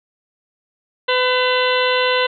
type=harmonic tone with a mistuned harmonic; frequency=504 Hz; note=B4; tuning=35 cents sharp; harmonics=1 / 2 / 3 / 4 / 5 / 6 / 7 / 8; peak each=-18 / -21 / -23 / -24 / -25 / -26 / -26 / -27 dBFS; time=1.08-2.27 s; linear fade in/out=10 ms; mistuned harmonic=5; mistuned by=+120 cents; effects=none